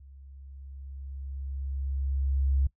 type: tone with level ramp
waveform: sine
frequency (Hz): 68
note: C#2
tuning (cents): -33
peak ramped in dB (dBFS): -48 to -20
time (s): 0-2.67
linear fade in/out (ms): 5
effects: noise-tail reverb RT60 0.1 s tail -21 dB re dry + tanh soft clip ceiling -16 dBFS